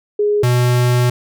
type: tone pair in turn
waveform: sine / square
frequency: 415.3 / 123.11 Hz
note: G#4 / B2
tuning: 0 / -5 cents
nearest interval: octave + major sixth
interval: 2105 cents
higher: first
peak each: -12 dBFS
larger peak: neither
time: 0.19-0.43 / 0.43-1.1 s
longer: second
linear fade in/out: 5 ms
effects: none